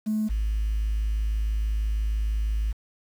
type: tone pair in turn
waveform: triangle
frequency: 215.5 / 53.07 Hz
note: A3 / G#1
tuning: -36 / +38 cents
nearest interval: 2 octaves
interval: 2426 cents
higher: first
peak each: -19 dBFS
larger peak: neither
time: 0.06-0.29 / 0.29-2.73 s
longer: second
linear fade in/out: 20 ms
effects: tanh soft clip ceiling -20 dBFS + 8-bit